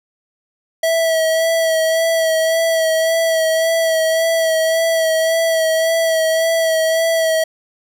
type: tone with vibrato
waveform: square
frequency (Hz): 650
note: E5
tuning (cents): -24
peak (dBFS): -14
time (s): 0.83-7.44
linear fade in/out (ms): 5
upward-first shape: sine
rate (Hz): 1.8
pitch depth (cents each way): 24
effects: none